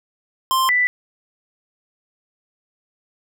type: tone pair in turn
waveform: square / sine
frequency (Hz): 1050 / 1982.1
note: C6 / B6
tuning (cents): +6 / +6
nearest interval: major seventh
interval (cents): 1100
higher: second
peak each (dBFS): -16 / -14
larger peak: second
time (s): 0.51-0.69 / 0.69-0.87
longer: neither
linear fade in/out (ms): 0
effects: none